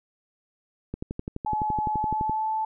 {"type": "click train", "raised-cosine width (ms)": 3, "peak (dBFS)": -18, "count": 17, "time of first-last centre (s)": [0.94, 2.296], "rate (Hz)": 11.8}
{"type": "tone with pitch glide", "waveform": "sine", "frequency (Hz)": [854, 874], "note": ["G#5", "A5"], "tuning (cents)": [48, -12], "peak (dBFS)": -24, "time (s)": [1.46, 2.65], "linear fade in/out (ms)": 5, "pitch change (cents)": 40, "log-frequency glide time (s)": [1.89, 2.5]}
{"effects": []}